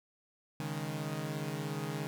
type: chord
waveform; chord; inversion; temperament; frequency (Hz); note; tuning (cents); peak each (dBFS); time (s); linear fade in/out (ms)
sawtooth; C# suspended second; none; equal; 138.59 / 155.56 / 207.7; C#3 / D#3 / G#3; 0 / 0 / 0; -36 / -34 / -39; 0.6-2.07; 0
effects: 11-bit